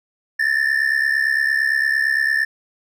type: ring-modulated tone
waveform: triangle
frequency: 1777 Hz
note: A6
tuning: 17 cents sharp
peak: -11 dBFS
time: 0.39-2.45 s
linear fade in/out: 10 ms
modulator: 34.4 Hz
effects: none